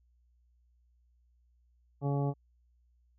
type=harmonic tone; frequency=141.1 Hz; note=C#3; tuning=31 cents sharp; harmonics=1 / 2 / 3 / 4 / 5 / 6 / 8; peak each=-29 / -37 / -38 / -42 / -42 / -43 / -50 dBFS; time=2.01-2.34 s; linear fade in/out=50 ms; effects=added 60 Hz sine -65 dBFS peak until 3.18 s